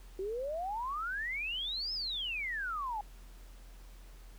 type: exponential two-way sweep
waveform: sine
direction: up then down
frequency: 369.5 to 5274 to 810 Hz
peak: -34 dBFS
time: 0.19-3.01 s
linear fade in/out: 2 ms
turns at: 1.93 s
effects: added 42 Hz sine -49 dBFS peak until 4.38 s + pink hiss -61 dBFS RMS until 4.38 s